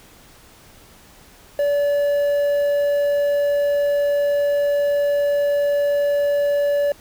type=tone with quantisation; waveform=triangle; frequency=575 Hz; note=D5; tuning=37 cents flat; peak=-14 dBFS; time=1.59-6.92 s; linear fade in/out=2 ms; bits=7; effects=pink hiss -48 dBFS RMS until 7 s